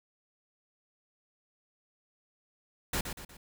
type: noise with echo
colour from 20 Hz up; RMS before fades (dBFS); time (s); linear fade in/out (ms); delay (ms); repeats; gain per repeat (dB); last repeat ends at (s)
pink; -31; 2.93-3.01; 5; 120; 3; -7; 3.37
effects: none